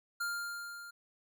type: tone with level ramp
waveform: square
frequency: 1400 Hz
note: F6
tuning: 4 cents sharp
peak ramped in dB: -33 to -47 dBFS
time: 0.2-0.91 s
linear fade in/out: 10 ms
effects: none